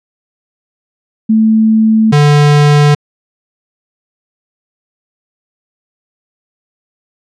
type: tone pair in turn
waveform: sine / square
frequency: 220 / 146.83 Hz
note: A3 / D3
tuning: 0 / 0 cents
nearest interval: perfect fifth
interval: 700 cents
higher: first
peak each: -5 dBFS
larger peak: neither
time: 1.29-2.12 / 2.12-2.95 s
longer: neither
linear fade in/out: 10 ms
effects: low-pass 6000 Hz 12 dB/octave